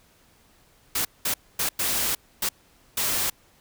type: noise bursts at uneven times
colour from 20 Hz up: white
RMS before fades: -25 dBFS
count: 6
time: 0.95-1.05 / 1.25-1.34 / 1.59-1.69 / 1.79-2.15 / 2.42-2.49 / 2.97-3.3 s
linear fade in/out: 5 ms
effects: pink hiss -59 dBFS RMS until 3.6 s